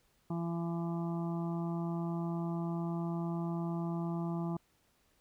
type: harmonic tone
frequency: 168.8 Hz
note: E3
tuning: 41 cents sharp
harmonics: 1 / 2 / 4 / 5 / 6 / 7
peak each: -34 / -40 / -46 / -48 / -50 / -51 dBFS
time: 0.3-4.57 s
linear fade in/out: 5 ms
effects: pink hiss -72 dBFS RMS until 5.2 s